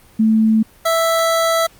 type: tone pair in turn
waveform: sine / 25% pulse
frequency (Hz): 220 / 659.3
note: A3 / E5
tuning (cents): 0 / 0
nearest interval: octave + perfect fifth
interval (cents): 1900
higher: second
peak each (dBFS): -10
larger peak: neither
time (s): 0.19-0.63 / 0.85-1.67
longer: second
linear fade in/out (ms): 10
effects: pink hiss -48 dBFS RMS until 1.79 s + Opus 32 kbps